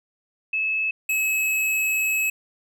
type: tone pair in turn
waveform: sine / square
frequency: 2598 / 2577 Hz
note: E7 / E7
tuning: -26 / -40 cents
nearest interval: unison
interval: 14 cents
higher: first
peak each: -21 dBFS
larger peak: neither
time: 0.53-0.91 / 1.09-2.3 s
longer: second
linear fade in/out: 5 ms
effects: none